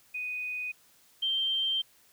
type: tone pair in turn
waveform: sine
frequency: 2489 / 3144 Hz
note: D#7 / G7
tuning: 0 / +4 cents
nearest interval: major third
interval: 404 cents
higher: second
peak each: -32 / -26 dBFS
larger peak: second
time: 0.14-0.72 / 1.22-1.82 s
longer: second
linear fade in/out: 10 ms
effects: white hiss -62 dBFS RMS until 2.12 s